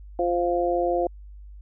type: harmonic tone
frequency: 174.61 Hz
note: F3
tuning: in tune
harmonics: 2 / 3 / 4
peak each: -25 / -25 / -25 dBFS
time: 0.19-1.07 s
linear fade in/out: 2 ms
effects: added 50 Hz sine -40 dBFS peak until 1.61 s